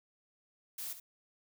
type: noise with echo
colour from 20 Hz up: blue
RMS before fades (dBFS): -41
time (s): 0.78-0.93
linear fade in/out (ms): 5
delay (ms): 70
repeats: 1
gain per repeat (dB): -10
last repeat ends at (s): 1
effects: none